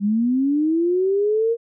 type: linear sweep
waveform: sine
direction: up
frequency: 196 to 470 Hz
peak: -16 dBFS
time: 0-1.57 s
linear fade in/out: 50 ms
effects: none